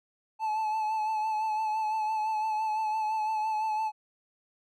triangle tone with vibrato, 867 Hz, A5, 26 cents flat, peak -25 dBFS, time 0.39-3.92 s, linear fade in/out 50 ms, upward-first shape sine, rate 5.9 Hz, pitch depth 32 cents each way, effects none

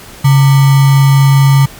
sine tone with sample-and-hold, 137.7 Hz, C#3, 11 cents flat, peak -3 dBFS, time 0.24-1.66 s, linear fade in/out 10 ms, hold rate 1050 Hz, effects pink hiss -33 dBFS RMS until 1.79 s + MP3 96 kbps

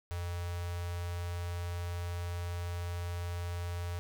square tone with notch filter, 87.31 Hz, F2, in tune, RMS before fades -37 dBFS, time 0.11-3.99 s, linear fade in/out 0 ms, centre 250 Hz, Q 0.98, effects none

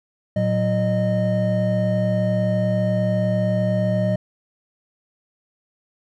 triangle tone cluster, 114.8 / 186.3 / 614 Hz, A#2 / F#3 / D#5, -26 / +12 / -23 cents, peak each -20 dBFS, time 0.36-4.16 s, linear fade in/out 5 ms, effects none

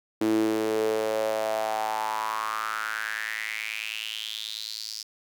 sawtooth tone with high-pass filter sweep, 109.3 Hz, A2, 11 cents flat, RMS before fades -29 dBFS, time 0.21-5.03 s, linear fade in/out 5 ms, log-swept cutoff 300 to 5100 Hz, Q 6, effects none

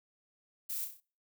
violet noise with echo, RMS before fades -38 dBFS, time 0.69-0.85 s, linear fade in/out 10 ms, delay 31 ms, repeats 5, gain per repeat -5 dB, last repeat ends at 1.005 s, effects noise-tail reverb RT60 0.4 s tail -24 dB re dry

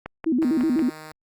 click train, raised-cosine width 0.5 ms, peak -17 dBFS, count 5, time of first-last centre 0.06-0.793 s, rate 5.46 Hz
sine tone with vibrato, 282.8 Hz, C#4, 35 cents sharp, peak -18 dBFS, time 0.26-0.9 s, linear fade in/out 10 ms, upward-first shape square, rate 8 Hz, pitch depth 230 cents each way
5% pulse tone, 155.56 Hz, D#3, in tune, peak -27 dBFS, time 0.42-1.12 s, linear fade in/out 0 ms
effects Opus 48 kbps

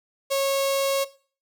sawtooth tone with notch filter, 548 Hz, C#5, 20 cents flat, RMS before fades -23 dBFS, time 0.3-1.05 s, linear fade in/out 20 ms, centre 1500 Hz, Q 0.94, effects noise-tail reverb RT60 0.4 s tail -17 dB re dry

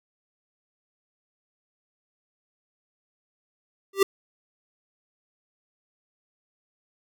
square tone with exponential growth, 392 Hz, G4, in tune, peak -13 dBFS, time 3.93-4.03 s, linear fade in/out 5 ms, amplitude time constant 20 ms, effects none

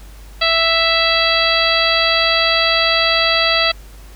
harmonic tone, 660 Hz, E5, 2 cents sharp, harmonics 1 / 2 / 3 / 4 / 5 / 6 / 7, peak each -20 / -20 / -20 / -20 / -20 / -20 / -20 dBFS, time 0.41-3.72 s, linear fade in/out 10 ms, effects added 50 Hz sine -35 dBFS peak until 4.15 s + pink hiss -45 dBFS RMS until 4.15 s

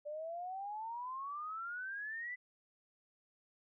sine exponential sweep, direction up, 583 to 2013 Hz, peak -40 dBFS, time 0.05-2.36 s, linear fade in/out 20 ms, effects none

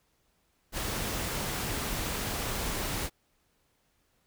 pink noise, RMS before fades -33 dBFS, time 0.72-3.1 s, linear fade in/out 50 ms, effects pink hiss -72 dBFS RMS until 4.26 s

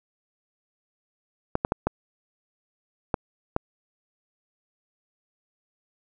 clicks, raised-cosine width 1 ms, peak -8 dBFS, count 6, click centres 1.554 / 1.649 / 1.721 / 1.87 / 3.142 / 3.564 s, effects none

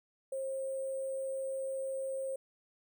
sine tone with sample-and-hold, 534 Hz, C5, 35 cents sharp, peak -34 dBFS, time 0.32-2.36 s, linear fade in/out 5 ms, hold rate 8820 Hz, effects none

